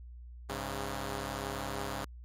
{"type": "tone pair together", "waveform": "5% pulse", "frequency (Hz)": [101.17, 135.9], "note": ["G#2", "C#3"], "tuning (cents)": [-45, -34], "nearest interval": "perfect fourth", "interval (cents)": 511, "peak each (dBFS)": -27, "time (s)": [0.49, 2.05], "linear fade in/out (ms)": 5, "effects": ["added 60 Hz sine -45 dBFS peak until 2.24 s", "MP3 64 kbps"]}